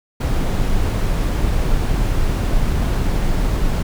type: noise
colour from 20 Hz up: brown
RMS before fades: -17 dBFS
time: 0.2-3.83 s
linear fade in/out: 10 ms
effects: none